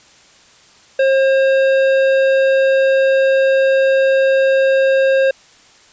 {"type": "tone with hard clipping", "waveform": "sine", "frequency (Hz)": 536, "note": "C5", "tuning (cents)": 42, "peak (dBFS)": -12, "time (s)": [0.99, 5.31], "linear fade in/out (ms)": 5, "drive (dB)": 11, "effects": ["white hiss -47 dBFS RMS until 5.92 s", "resampled to 16000 Hz"]}